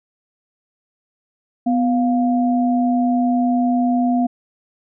sine tone pair together, 248.2 / 702 Hz, B3 / F5, +9 / +9 cents, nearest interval octave + tritone, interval 1800 cents, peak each -15 / -21 dBFS, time 1.66-4.27 s, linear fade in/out 10 ms, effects none

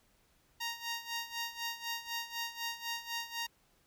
10% pulse tone with tremolo, 932.3 Hz, A#5, in tune, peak -26 dBFS, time 0.6-3.47 s, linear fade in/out 10 ms, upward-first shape sine, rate 4 Hz, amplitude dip 80%, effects pink hiss -70 dBFS RMS until 3.86 s

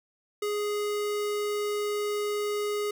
square tone, 415.3 Hz, G#4, in tune, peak -28 dBFS, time 0.42-2.91 s, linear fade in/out 5 ms, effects none

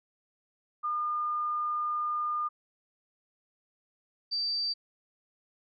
sine tone pair in turn, 1212 / 4652 Hz, D#6 / D8, -46 / -17 cents, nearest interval octave + major seventh, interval 2329 cents, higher second, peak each -28 dBFS, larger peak neither, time 0.83-2.49 / 4.31-4.74 s, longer first, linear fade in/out 20 ms, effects none

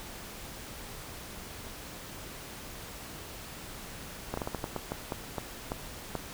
slowing click train, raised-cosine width 1 ms, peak -18 dBFS, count 12, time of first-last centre 4.34-6.153 s, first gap 34 ms, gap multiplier 1.29, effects pink hiss -44 dBFS RMS until 6.33 s

